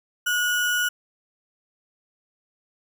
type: tone with sample-and-hold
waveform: sine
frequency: 1453 Hz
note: F#6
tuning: 32 cents flat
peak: -20 dBFS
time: 0.26-0.89 s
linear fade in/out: 10 ms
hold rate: 4410 Hz
effects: none